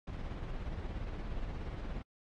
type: noise with tremolo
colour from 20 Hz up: brown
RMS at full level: -38 dBFS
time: 0.07-2.02 s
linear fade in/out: 5 ms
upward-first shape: sine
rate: 17 Hz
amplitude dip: 40%
effects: low-pass 4000 Hz 12 dB/octave + AAC 32 kbps